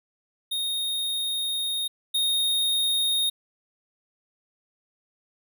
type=tone pair in turn; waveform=square; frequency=3709 / 3709 Hz; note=A#7 / A#7; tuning=-9 / -9 cents; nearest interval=unison; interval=0 cents; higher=neither; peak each=-26 / -22 dBFS; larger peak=second; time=0.51-1.88 / 2.14-3.3 s; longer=first; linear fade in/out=10 ms; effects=none